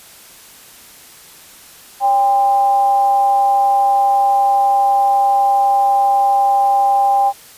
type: tone with frequency modulation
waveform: sine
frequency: 798 Hz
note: G5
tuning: 31 cents sharp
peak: -10 dBFS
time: 2-7.33 s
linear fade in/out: 50 ms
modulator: 236 Hz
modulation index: 0.3
effects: white hiss -41 dBFS RMS until 7.57 s + resampled to 32000 Hz